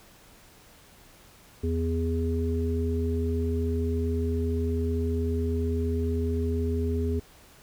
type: harmonic tone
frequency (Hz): 82.41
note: E2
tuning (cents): 0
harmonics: 1 / 3 / 5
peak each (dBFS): -26 / -31 / -31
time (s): 1.63-7.2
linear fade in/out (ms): 10
effects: pink hiss -54 dBFS RMS until 7.62 s